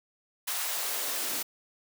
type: noise with high-pass filter sweep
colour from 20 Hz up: white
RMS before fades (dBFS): -32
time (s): 0.47-1.43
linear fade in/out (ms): 10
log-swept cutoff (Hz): 1000 to 230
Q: 1.2
effects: none